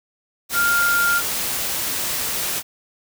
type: tone in noise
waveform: sine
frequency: 1400 Hz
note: F6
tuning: 4 cents sharp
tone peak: -16 dBFS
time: 0.53-1.22 s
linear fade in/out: 50 ms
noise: white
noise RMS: -24 dBFS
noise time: 0.49-2.63 s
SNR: +5 dB
effects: none